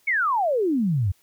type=exponential sweep; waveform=sine; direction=down; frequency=2284 to 86.8 Hz; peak=-19 dBFS; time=0.07-1.12 s; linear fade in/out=10 ms; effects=white hiss -62 dBFS RMS until 1.22 s